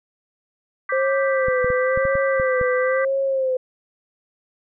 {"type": "chord", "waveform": "sine", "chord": "G major", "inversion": "second", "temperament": "equal", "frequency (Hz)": [1174.7, 1568, 1975.5], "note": ["D6", "G6", "B6"], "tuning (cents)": [0, 0, 0], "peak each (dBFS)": -27, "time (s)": [0.89, 3.05], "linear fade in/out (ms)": 5}
{"type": "tone with vibrato", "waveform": "sine", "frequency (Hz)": 523.3, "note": "C5", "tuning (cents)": 0, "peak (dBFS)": -18, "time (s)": [0.92, 3.57], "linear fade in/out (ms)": 5, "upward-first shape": "sine", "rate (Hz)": 0.99, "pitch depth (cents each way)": 68}
{"type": "clicks", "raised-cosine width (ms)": 5, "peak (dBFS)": -18, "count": 8, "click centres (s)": [1.484, 1.645, 1.703, 1.975, 2.053, 2.154, 2.399, 2.613]}
{"effects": []}